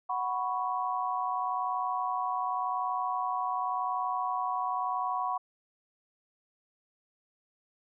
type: chord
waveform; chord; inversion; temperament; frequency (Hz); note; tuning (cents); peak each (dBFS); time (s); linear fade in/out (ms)
sine; F# suspended fourth; none; equal; 740 / 987.8 / 1108.7; F#5 / B5 / C#6; 0 / 0 / 0; -33 / -33 / -33; 0.09-5.38; 10
effects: none